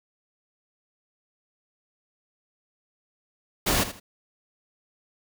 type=noise with echo; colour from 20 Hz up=pink; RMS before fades=-23 dBFS; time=3.66-3.84 s; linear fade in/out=10 ms; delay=80 ms; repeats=2; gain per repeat=-12 dB; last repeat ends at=4 s; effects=none